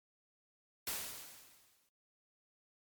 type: noise with exponential decay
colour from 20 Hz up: white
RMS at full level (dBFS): -37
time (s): 0.87-1.89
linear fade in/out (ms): 2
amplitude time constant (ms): 220
effects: MP3 96 kbps